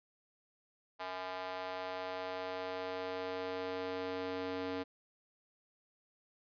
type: tone with high-pass filter sweep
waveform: square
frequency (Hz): 92.5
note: F#2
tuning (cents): 0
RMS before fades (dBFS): -40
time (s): 0.99-4.84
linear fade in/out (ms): 20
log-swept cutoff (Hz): 780 to 350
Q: 1.9
effects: resampled to 11025 Hz